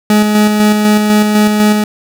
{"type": "tone with tremolo", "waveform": "40% pulse", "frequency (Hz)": 210.9, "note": "G#3", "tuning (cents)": 27, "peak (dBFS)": -5, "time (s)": [0.1, 1.84], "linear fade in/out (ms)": 2, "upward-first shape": "square", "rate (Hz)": 4, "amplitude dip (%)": 35, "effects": []}